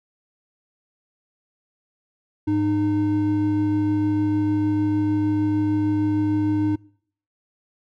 triangle tone pair together, 103.96 / 305.3 Hz, G#2 / D#4, +2 / -33 cents, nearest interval octave + perfect fifth, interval 1865 cents, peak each -24 / -17 dBFS, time 2.47-6.76 s, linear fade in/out 10 ms, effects noise-tail reverb RT60 0.6 s tail -24 dB re dry

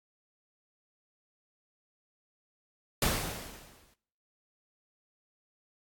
pink noise with exponential decay, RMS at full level -26 dBFS, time 3.02-3.94 s, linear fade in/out 2 ms, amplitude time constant 200 ms, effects noise-tail reverb RT60 0.7 s tail -22 dB re dry + AAC 64 kbps

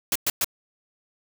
white noise bursts, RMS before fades -23 dBFS, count 3, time 0.12-0.445 s, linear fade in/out 2 ms, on 35 ms, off 110 ms, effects none

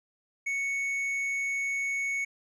sine tone with tanh clipping, 2217 Hz, C#7, in tune, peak -29 dBFS, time 0.46-2.25 s, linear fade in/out 10 ms, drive 6 dB, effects none

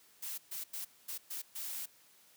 blue noise bursts at uneven times, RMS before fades -41 dBFS, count 6, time 0.22-0.38 / 0.51-0.64 / 0.73-0.85 / 1.08-1.18 / 1.3-1.42 / 1.55-1.86 s, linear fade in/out 10 ms, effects white hiss -64 dBFS RMS until 2.36 s + high-pass 100 Hz 12 dB/octave

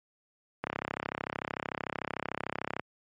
click train, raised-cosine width 0.5 ms, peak -16 dBFS, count 73, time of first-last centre 0.64-2.796 s, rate 33.4 Hz, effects high-pass 100 Hz 12 dB/octave + MP3 48 kbps

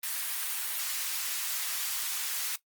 white high-pass noise, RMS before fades -33 dBFS, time 0.03-2.56 s, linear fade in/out 5 ms, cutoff 1200 Hz, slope 12 dB/octave, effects noise-tail reverb RT60 0.1 s tail -17 dB re dry + Opus 32 kbps

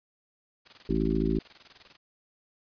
white noise with tremolo, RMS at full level -48 dBFS, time 0.65-1.97 s, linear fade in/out 20 ms, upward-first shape square, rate 20 Hz, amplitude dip 75%
harmonic tone, 54.4 Hz, A1, 19 cents flat, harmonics 1 / 3 / 4 / 5 / 6 / 7, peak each -31 / -31 / -31 / -31 / -31 / -31 dBFS, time 0.89-1.39 s, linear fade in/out 5 ms
effects resampled to 11025 Hz

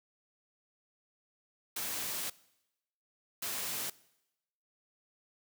white noise bursts at uneven times, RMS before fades -37 dBFS, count 2, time 1.76-2.3 / 3.42-3.9 s, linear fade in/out 5 ms, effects noise-tail reverb RT60 0.9 s tail -21 dB re dry + high-pass 100 Hz 12 dB/octave

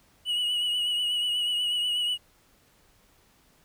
triangle tone with vibrato, 2923 Hz, F#7, 22 cents flat, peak -23 dBFS, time 0.25-2.18 s, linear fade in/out 50 ms, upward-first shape triangle, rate 8.2 Hz, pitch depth 42 cents each way, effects pink hiss -62 dBFS RMS until 3.64 s

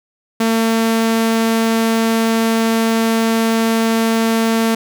sawtooth tone, 225.8 Hz, A3, 45 cents sharp, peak -9 dBFS, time 0.4-4.75 s, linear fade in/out 5 ms, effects none

